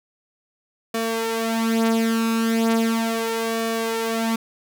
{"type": "tone with flanger", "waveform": "sawtooth", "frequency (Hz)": 226.6, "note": "A#3", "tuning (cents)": -49, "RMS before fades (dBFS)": -22, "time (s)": [0.94, 4.36], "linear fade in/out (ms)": 5, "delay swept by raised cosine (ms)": [1.7, 5.2], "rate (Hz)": 0.37, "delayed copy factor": 0.7, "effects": []}